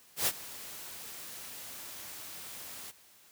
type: noise with ADSR envelope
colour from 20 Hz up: white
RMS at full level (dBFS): -27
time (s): 0.16-2.92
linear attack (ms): 110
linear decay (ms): 46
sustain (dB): -18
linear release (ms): 22
effects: white hiss -60 dBFS RMS until 3.31 s + high-pass 60 Hz 12 dB/octave

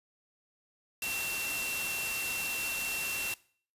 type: tone in noise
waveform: sine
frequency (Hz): 2715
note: F7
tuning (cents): -50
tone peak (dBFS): -34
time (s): 1.02-3.34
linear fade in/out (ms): 2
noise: white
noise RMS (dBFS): -36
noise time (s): 1.02-3.34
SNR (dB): -1
effects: noise-tail reverb RT60 0.5 s tail -21 dB re dry + resampled to 32000 Hz

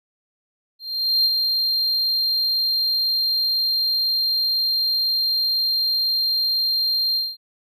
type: tone with ADSR envelope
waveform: triangle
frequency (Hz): 4186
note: C8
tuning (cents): 0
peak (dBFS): -13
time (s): 0.79-7.37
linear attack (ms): 460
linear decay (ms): 39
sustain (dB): -4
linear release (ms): 210
effects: none

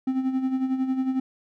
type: tone with tremolo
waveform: triangle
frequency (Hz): 261.6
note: C4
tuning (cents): 0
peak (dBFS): -18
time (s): 0.07-1.2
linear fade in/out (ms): 5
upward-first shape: sine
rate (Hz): 11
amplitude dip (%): 60
effects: none

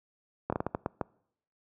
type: slowing click train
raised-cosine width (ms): 1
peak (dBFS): -15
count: 8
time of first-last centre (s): 0.5-1.012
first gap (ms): 25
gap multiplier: 1.35
effects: noise-tail reverb RT60 0.7 s tail -25 dB re dry + high-pass 80 Hz 12 dB/octave

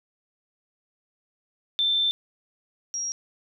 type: tone pair in turn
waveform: sine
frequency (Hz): 3554 / 5642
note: A7 / F8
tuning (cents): +17 / +17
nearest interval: minor sixth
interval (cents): 800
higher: second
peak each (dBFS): -20 / -27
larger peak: first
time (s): 1.79-2.11 / 2.94-3.12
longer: first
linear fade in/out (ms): 0
effects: none

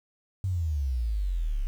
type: exponential sweep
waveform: sine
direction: down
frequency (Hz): 98 to 32.7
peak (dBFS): -25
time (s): 0.44-1.67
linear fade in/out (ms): 0
effects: 9-bit

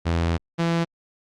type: tone pair in turn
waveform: sawtooth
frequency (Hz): 83.9 / 167.8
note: E2 / E3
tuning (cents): +31 / +31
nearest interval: octave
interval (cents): 1200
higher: second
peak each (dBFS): -16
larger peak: neither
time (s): 0.05-0.38 / 0.58-0.85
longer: first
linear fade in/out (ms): 20
effects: low-pass 5000 Hz 12 dB/octave + Opus 48 kbps

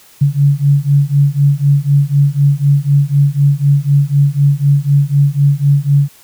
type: beating tone pair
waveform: sine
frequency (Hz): 140 / 144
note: C#3 / D3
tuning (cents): +18 / -34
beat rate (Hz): 4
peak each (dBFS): -11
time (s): 0.21-6.09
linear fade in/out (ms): 10
effects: white hiss -44 dBFS RMS until 6.23 s

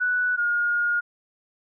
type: tone pair in turn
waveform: sine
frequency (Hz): 1480 / 1427.4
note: F#6 / F6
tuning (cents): 0 / +37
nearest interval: minor second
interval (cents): 63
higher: first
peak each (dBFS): -20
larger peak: neither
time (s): 0-0.37 / 0.37-1.01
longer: second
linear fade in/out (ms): 20
effects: none

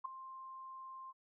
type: tone with ADSR envelope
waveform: sine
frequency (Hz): 1053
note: C6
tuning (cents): +11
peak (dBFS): -34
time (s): 0.04-1.13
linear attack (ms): 14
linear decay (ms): 5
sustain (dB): -13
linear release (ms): 33
effects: none

